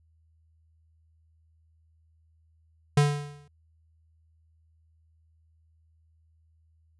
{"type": "tone with exponential decay", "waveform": "square", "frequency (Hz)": 145.5, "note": "D3", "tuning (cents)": -16, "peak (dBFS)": -16, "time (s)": [2.97, 3.48], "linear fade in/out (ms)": 5, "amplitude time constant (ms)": 110, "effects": ["added 80 Hz sine -61 dBFS peak until 6.99 s", "resampled to 24000 Hz"]}